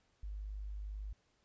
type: tone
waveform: sine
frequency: 51 Hz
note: G#1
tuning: 31 cents flat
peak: -40 dBFS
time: 0.23-1.13 s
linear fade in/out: 5 ms
effects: pink hiss -75 dBFS RMS until 1.44 s + resampled to 16000 Hz